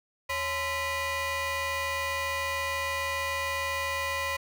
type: ring-modulated tone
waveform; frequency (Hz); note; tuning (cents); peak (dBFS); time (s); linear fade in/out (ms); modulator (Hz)
25% pulse; 473.5; A#4; +27; -22; 0.29-4.37; 10; 1500
effects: none